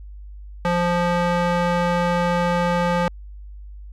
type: tone with band-pass filter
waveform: square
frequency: 174.61 Hz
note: F3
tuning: in tune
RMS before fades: -20 dBFS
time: 0.65-3.08 s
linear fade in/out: 0 ms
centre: 910 Hz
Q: 0.69
effects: added 50 Hz sine -35 dBFS peak until 3.92 s